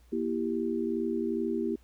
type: chord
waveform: sine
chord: E diminished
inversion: second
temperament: equal with one note detuned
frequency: 237.7 / 329.6 / 392 Hz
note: Bb3 / E4 / G4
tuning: +34 / 0 / 0 cents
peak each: -32 dBFS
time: 0.12-1.76 s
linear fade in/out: 10 ms
effects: added 60 Hz sine -56 dBFS peak until 1.83 s + pink hiss -67 dBFS RMS until 1.83 s